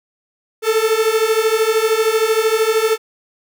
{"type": "beating tone pair", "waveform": "45% pulse", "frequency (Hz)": [435, 448], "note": ["A4", "A4"], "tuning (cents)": [-20, 31], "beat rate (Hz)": 13, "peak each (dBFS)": [-17, -16], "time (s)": [0.62, 2.98], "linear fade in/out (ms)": 50, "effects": []}